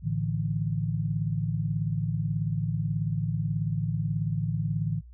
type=chord; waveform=sine; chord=A suspended fourth; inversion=none; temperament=just; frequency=110 / 146.67 / 165 Hz; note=A2 / D3 / E3; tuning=0 / -2 / +2 cents; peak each=-30 dBFS; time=0.02-5.02 s; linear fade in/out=50 ms; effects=noise-tail reverb RT60 0.1 s tail -26 dB re dry + added 60 Hz sine -45 dBFS peak until 5.13 s